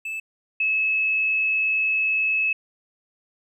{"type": "tone pair in turn", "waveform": ["triangle", "sine"], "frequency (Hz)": [2624, 2591], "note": ["E7", "E7"], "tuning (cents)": [-9, -30], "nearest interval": "unison", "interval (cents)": 21, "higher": "first", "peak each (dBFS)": [-26, -19], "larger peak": "second", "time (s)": [[0.05, 0.2], [0.6, 2.53]], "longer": "second", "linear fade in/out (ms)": 5, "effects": []}